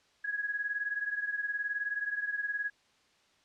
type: beating tone pair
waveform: sine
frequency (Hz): 1661.2 / 1680.2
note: G#6 / G#6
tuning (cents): 0 / +20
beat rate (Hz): 19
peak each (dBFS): -33 / -37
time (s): 0.24-2.7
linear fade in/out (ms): 10
effects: white hiss -67 dBFS RMS until 3.44 s + low-pass 5000 Hz 12 dB/octave